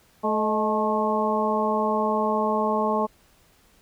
harmonic tone with a mistuned harmonic, 216.4 Hz, A3, 29 cents flat, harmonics 1 / 2 / 3 / 4 / 5, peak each -27 / -27 / -27 / -27 / -27 dBFS, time 0.23-3.07 s, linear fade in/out 20 ms, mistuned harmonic 3, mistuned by -52 cents, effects pink hiss -59 dBFS RMS until 3.81 s

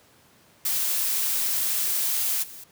blue noise with level steps, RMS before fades -25 / -42 dBFS, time 0.65-2.64 s, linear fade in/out 5 ms, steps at 2.42 s, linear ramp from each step 20 ms, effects pink hiss -57 dBFS RMS until 2.71 s + high-pass 100 Hz 12 dB/octave

